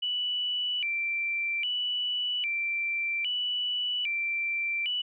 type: tone with vibrato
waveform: sine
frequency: 2637 Hz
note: E7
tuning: in tune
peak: -27 dBFS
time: 0.02-5.02 s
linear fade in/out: 10 ms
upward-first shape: square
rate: 0.62 Hz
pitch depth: 200 cents each way
effects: none